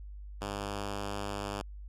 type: tone with vibrato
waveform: 5% pulse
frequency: 100.8 Hz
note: G2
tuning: 49 cents sharp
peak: -24 dBFS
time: 0.41-1.62 s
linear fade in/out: 5 ms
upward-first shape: sine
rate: 19 Hz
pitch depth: 20 cents each way
effects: added 50 Hz sine -42 dBFS peak until 1.88 s + low-pass 10000 Hz 12 dB/octave